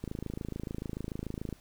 click train, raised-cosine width 3 ms, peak -23 dBFS, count 41, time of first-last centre 0.04-1.527 s, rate 26.9 Hz, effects pink hiss -61 dBFS RMS until 1.6 s

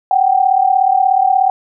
sine tone pair together, 747.3 / 784 Hz, F#5 / G5, +17 / 0 cents, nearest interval minor second, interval 83 cents, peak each -12 dBFS, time 0.11-1.5 s, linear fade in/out 2 ms, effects none

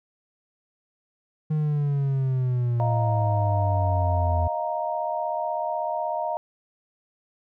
triangle exponential sweep, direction down, 155.56 to 82.41 Hz, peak -19 dBFS, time 1.5-4.48 s, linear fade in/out 10 ms
sine chord, Eb suspended second, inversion none, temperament equal, 622.3 / 698.5 / 932.3 Hz, Eb5 / F5 / Bb5, 0 / 0 / 0 cents, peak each -29 dBFS, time 2.8-6.37 s, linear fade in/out 0 ms
effects none

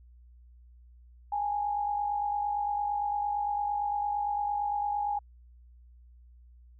sine tone pair together, 821.2 / 870 Hz, G#5 / A5, -20 / -20 cents, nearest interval minor second, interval 100 cents, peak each -28 / -37 dBFS, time 1.32-5.19 s, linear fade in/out 5 ms, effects added 60 Hz sine -52 dBFS peak until 6.79 s

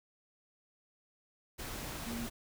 sine tone in noise, 233.5 Hz, A#3, 3 cents sharp, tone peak -38 dBFS, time 2.06-2.27 s, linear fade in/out 20 ms, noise pink, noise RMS -42 dBFS, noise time 1.58-2.3 s, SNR +1 dB, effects none

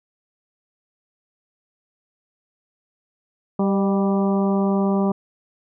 harmonic tone with a mistuned harmonic, 196 Hz, G3, in tune, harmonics 1 / 2 / 3 / 4 / 5 / 6, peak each -18 / -24 / -28 / -30 / -32 / -34 dBFS, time 3.59-5.12 s, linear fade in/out 5 ms, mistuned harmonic 3, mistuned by +39 cents, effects none

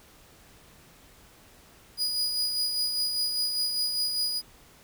40% pulse tone with tremolo, 4919 Hz, D#8, 21 cents flat, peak -23 dBFS, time 1.97-4.42 s, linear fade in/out 50 ms, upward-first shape sine, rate 5 Hz, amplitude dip 40%, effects pink hiss -55 dBFS RMS until 4.83 s

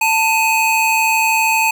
square tone pair together, 889.9 / 2517 Hz, A5 / D#7, +19 / +19 cents, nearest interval octave + tritone, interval 1800 cents, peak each -16 dBFS, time 0.01-1.71 s, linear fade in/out 5 ms, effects none

